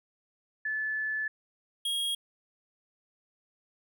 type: tone pair in turn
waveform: sine / square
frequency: 1735 / 3275 Hz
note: A6 / G#7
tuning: -25 / -25 cents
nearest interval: major seventh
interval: 1100 cents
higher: second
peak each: -29 / -29 dBFS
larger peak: neither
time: 0.65-1.28 / 1.85-2.15 s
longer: first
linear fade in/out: 5 ms
effects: none